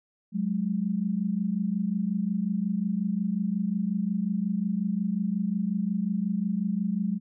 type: tone pair together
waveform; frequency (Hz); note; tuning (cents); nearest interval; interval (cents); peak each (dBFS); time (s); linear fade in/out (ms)
sine; 184.45 / 210; F#3 / G#3; -5 / +19; major second; 224; -28 / -27; 0.32-7.2; 50
effects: none